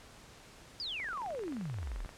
sine exponential sweep, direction down, 5070 to 32 Hz, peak -36 dBFS, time 0.8-2.06 s, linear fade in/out 0 ms
click train, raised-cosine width 0.5 ms, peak -33 dBFS, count 26, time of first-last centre 1-2.092 s, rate 22.9 Hz
effects pink hiss -55 dBFS RMS until 2.17 s + low-pass 9000 Hz 12 dB/octave

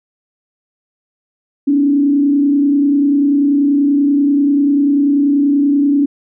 sine tone with frequency modulation, 284 Hz, C#4, 42 cents sharp, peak -9 dBFS, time 1.67-6.06 s, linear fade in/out 10 ms, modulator 30.3 Hz, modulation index 0.52, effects none

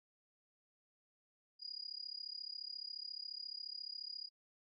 sine tone with amplitude modulation, 4882 Hz, D#8, 34 cents flat, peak -40 dBFS, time 1.59-4.3 s, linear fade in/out 50 ms, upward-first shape sine, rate 34.3 Hz, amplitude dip 95%, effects none

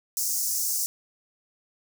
pink high-pass noise, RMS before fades -27 dBFS, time 0.17-0.86 s, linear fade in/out 0 ms, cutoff 5400 Hz, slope 48 dB/octave, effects none

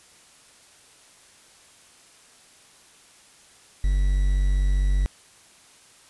triangle tone with quantisation, 47.68 Hz, G1, 47 cents flat, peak -16 dBFS, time 3.84-5.06 s, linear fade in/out 0 ms, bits 7, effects white hiss -53 dBFS RMS until 6.09 s + resampled to 24000 Hz

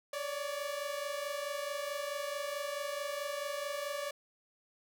sawtooth tone pair together, 562.7 / 587.3 Hz, C#5 / D5, +26 / 0 cents, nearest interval minor second, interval 74 cents, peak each -35 / -35 dBFS, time 0.13-4.11 s, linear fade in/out 5 ms, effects none

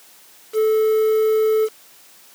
triangle tone with quantisation, 435.3 Hz, A4, 19 cents flat, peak -12 dBFS, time 0.53-1.69 s, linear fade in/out 50 ms, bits 6, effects white hiss -48 dBFS RMS until 2.34 s + high-pass 200 Hz 12 dB/octave

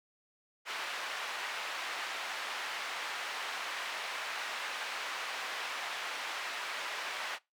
white band-pass noise, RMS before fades -39 dBFS, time 0.65-7.39 s, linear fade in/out 50 ms, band 760 to 2500 Hz, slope 12 dB/octave, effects noise-tail reverb RT60 0.2 s tail -21 dB re dry

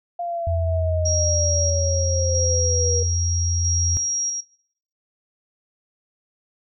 sine exponential sweep, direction down, 698.5 to 475 Hz, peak -24 dBFS, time 0.19-3.03 s, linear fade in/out 5 ms
sine tone, 84.4 Hz, E2, 41 cents sharp, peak -20 dBFS, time 0.47-3.97 s, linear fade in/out 0 ms
sine tone with tremolo, 5650 Hz, F8, 19 cents sharp, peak -21 dBFS, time 1.05-4.41 s, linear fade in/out 10 ms, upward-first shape square, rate 0.77 Hz, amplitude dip 35%
effects noise-tail reverb RT60 0.6 s tail -19 dB re dry

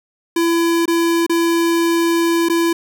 square tone with dropouts, 336 Hz, E4, 33 cents sharp, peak -14 dBFS, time 0.36-2.73 s, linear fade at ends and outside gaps 5 ms, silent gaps 0.857-0.878 / 1.265-1.295 / 2.487-2.497 s, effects 9-bit

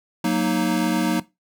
square chord, D# minor, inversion first, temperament equal, 185 / 233.1 / 311.1 Hz, F#3 / A#3 / D#4, 0 / 0 / 0 cents, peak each -24 dBFS, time 0.24-1.2 s, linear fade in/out 5 ms, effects noise-tail reverb RT60 0.2 s tail -17 dB re dry

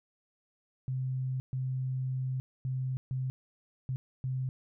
sine tone bursts at uneven times, 130 Hz, C3, 11 cents flat, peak -30 dBFS, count 6, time 0.88-1.4 / 1.53-2.4 / 2.65-2.97 / 3.11-3.3 / 3.89-3.96 / 4.24-4.49 s, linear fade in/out 0 ms, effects none

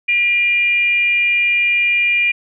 sine tone with frequency modulation, 2400 Hz, D7, 37 cents sharp, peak -12 dBFS, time 0.08-2.32 s, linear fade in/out 10 ms, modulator 453 Hz, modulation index 0.33, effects none

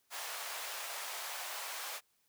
pink high-pass noise, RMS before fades -42 dBFS, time 0.1-2.01 s, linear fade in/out 50 ms, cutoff 660 Hz, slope 24 dB/octave, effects white hiss -75 dBFS RMS until 2.28 s

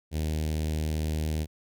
sawtooth tone with notch filter, 77.6 Hz, D#2, 4 cents flat, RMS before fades -29 dBFS, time 0.11-1.47 s, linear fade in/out 50 ms, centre 1200 Hz, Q 0.55, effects none

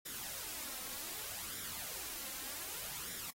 white noise with flanger, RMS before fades -44 dBFS, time 0.05-3.31 s, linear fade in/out 10 ms, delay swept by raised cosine 0.55 to 3.85 ms, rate 0.65 Hz, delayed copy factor +0.55, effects AAC 48 kbps

